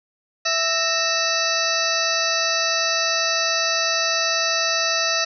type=harmonic tone with a mistuned harmonic; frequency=659.3 Hz; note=E5; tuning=in tune; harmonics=1 / 2 / 3 / 4 / 6 / 7 / 8 / 9; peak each=-27 / -27 / -27 / -27 / -27 / -27 / -27 / -27 dBFS; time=0.45-5.25 s; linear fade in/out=10 ms; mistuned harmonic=3; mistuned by=-120 cents; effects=none